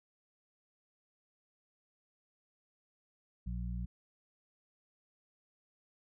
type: harmonic tone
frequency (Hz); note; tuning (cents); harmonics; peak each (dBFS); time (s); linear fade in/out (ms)
59.8; A#1; +45; 1 / 2 / 3; -37 / -43 / -43; 3.46-3.86; 10
effects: none

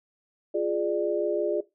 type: chord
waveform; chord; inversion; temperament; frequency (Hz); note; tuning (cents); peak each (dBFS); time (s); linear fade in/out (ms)
sine; D diminished; first; equal with one note detuned; 349.2 / 415.3 / 594.8; F4 / Ab4 / D5; 0 / 0 / +22; -28; 0.54-1.61; 10
effects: noise-tail reverb RT60 0.2 s tail -17 dB re dry

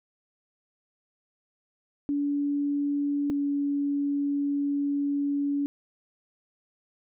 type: tone pair in turn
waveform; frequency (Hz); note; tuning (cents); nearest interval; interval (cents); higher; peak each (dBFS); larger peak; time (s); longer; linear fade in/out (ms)
sine; 286.5 / 284.4; D4 / C#4; -43 / +45; unison; 12; first; -24; neither; 2.09-3.3 / 3.3-5.66; second; 0
effects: none

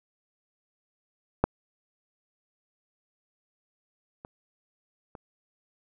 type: clicks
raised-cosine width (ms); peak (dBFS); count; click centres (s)
1; -6 / -27 / -28; 3; 1.44 / 4.249 / 5.152
effects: none

